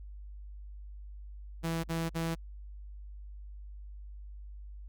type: tone bursts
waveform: sawtooth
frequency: 164.81 Hz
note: E3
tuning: in tune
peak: -27 dBFS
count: 3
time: 1.63-2.354 s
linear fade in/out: 20 ms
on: 210 ms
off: 47 ms
effects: added 50 Hz sine -43 dBFS peak until 4.88 s + Opus 48 kbps